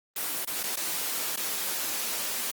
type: noise with dropouts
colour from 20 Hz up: white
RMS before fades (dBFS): -31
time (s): 0.16-2.51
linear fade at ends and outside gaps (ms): 5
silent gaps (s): 0.45-0.472 / 0.631-0.636 / 0.759-0.769 / 1.362-1.372
effects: high-pass 200 Hz 12 dB/octave + Opus 24 kbps